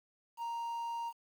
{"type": "tone with quantisation", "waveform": "triangle", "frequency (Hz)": 932.3, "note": "A#5", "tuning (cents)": 0, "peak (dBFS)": -34, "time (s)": [0.37, 1.13], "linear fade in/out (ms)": 50, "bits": 10, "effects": []}